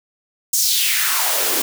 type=noise with high-pass filter sweep; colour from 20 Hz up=white; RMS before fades=-18 dBFS; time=0.53-1.62 s; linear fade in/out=5 ms; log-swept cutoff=7000 to 270 Hz; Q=2.5; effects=none